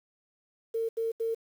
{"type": "tone bursts", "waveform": "sine", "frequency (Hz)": 454.1, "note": "A#4", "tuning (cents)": -45, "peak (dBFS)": -27, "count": 3, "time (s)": [0.74, 1.348], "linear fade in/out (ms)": 10, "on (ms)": 150, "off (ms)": 79, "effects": ["9-bit"]}